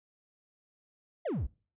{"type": "exponential sweep", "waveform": "triangle", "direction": "down", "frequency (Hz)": [740, 49.33], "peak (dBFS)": -28, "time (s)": [1.25, 1.47], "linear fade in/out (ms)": 10, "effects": ["noise-tail reverb RT60 0.4 s tail -24 dB re dry", "resampled to 8000 Hz"]}